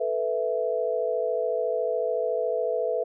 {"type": "chord", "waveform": "sine", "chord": "A suspended second", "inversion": "none", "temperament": "equal", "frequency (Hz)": [440, 493.9, 659.3], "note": ["A4", "B4", "E5"], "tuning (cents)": [0, 0, 0], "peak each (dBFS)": [-29, -27, -28], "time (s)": [0, 3.04], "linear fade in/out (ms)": 10, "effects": []}